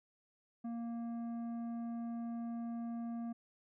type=tone with tanh clipping; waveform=sine; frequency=233.1 Hz; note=A#3; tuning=in tune; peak=-40 dBFS; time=0.64-3.33 s; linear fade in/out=10 ms; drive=9 dB; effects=none